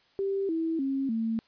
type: tone with pitch steps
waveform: sine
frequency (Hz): 392 / 325.8 / 270.9 / 225.1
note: G4 / E4 / C#4 / A3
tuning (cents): 0 / -20 / -40 / +40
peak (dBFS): -26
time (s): 0.19-1.39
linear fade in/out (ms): 0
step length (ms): 300
effects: white hiss -64 dBFS RMS until 1.47 s + resampled to 11025 Hz